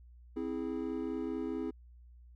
triangle chord, C augmented, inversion none, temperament equal with one note detuned, 261.6 / 326.2 / 415.3 Hz, C4 / E4 / G#4, 0 / -18 / 0 cents, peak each -36 / -36 / -38 dBFS, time 0.36-1.71 s, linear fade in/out 10 ms, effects added 60 Hz sine -53 dBFS peak until 2.35 s

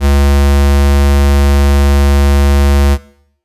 square tone, 70.3 Hz, C#2, 25 cents sharp, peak -7 dBFS, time 0-2.98 s, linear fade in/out 50 ms, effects noise-tail reverb RT60 0.7 s tail -19 dB re dry + resampled to 32000 Hz

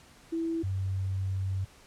sine tone pair in turn, 329.5 / 95.5 Hz, E4 / G2, -1 / -45 cents, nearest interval octave + major sixth, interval 2144 cents, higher first, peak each -28 dBFS, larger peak neither, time 0.32-0.63 / 0.63-1.65 s, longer second, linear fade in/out 10 ms, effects pink hiss -56 dBFS RMS until 1.86 s + low-pass 10000 Hz 12 dB/octave

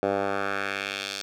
10% pulse tone with band-pass filter sweep, 99 Hz, G2, 18 cents sharp, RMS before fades -29 dBFS, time 0.03-1.22 s, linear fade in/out 0 ms, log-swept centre 610 to 4800 Hz, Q 1.5, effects none

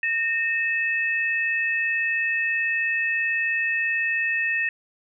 sine tone pair together, 1838.5 / 2600 Hz, A#6 / E7, -24 / -24 cents, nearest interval tritone, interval 600 cents, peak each -23 / -25 dBFS, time 0.03-4.69 s, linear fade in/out 2 ms, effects none

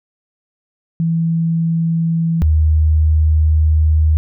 sine tone pair in turn, 165 / 77.87 Hz, E3 / D#2, +2 / +2 cents, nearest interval octave + minor second, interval 1300 cents, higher first, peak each -13 / -9 dBFS, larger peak second, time 1-2.42 / 2.42-4.17 s, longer second, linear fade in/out 0 ms, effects none

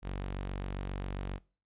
sawtooth tone, 47.44 Hz, F#1, 44 cents sharp, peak -31 dBFS, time 0.02-1.4 s, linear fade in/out 50 ms, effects noise-tail reverb RT60 0.4 s tail -24 dB re dry + resampled to 8000 Hz

